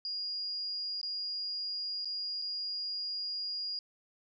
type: tone with dropouts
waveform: sine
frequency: 4852 Hz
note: D#8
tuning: 44 cents flat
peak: -34 dBFS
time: 0.05-3.79 s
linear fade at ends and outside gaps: 1 ms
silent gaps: 1.014-1.03 / 2.047-2.055 / 2.417-2.421 s
effects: none